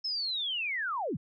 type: linear sweep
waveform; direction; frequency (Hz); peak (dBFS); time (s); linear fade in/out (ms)
sine; down; 5290 to 97; -30; 0.04-1.17; 10
effects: none